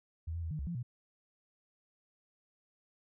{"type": "tone with pitch steps", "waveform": "sine", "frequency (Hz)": [81.5, 84.6, 81.4, 153.3, 68.9, 171.9, 121.8], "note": ["E2", "E2", "E2", "D#3", "C#2", "F3", "B2"], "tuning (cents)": [-19, 45, -21, -25, -10, -27, -24], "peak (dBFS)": -35, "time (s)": [0.27, 0.83], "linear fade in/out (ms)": 10, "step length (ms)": 80, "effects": []}